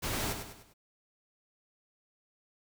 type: noise with echo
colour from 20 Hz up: pink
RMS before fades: -34 dBFS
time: 0.02-0.34 s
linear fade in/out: 20 ms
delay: 100 ms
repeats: 4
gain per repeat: -7 dB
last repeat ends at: 0.74 s
effects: none